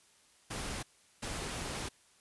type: noise bursts at uneven times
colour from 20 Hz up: pink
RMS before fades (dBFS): -39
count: 2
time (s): 0.5-0.83 / 1.22-1.89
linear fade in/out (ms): 10
effects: white hiss -65 dBFS RMS until 2.2 s + resampled to 24000 Hz